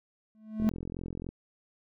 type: tone with exponential growth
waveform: triangle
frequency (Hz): 217.1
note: A3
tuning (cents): -23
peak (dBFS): -18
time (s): 0.35-0.69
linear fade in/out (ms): 0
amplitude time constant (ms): 73
type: click train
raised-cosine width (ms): 3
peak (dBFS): -25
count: 31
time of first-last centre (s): 0.6-1.29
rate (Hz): 43.5
effects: none